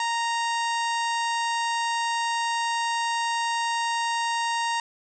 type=harmonic tone; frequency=930 Hz; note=A#5; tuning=4 cents flat; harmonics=1 / 2 / 3 / 4 / 5 / 6 / 7 / 8 / 9; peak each=-25 / -31 / -35 / -37 / -39 / -41 / -42 / -43 / -44 dBFS; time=0-4.8 s; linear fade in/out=2 ms; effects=none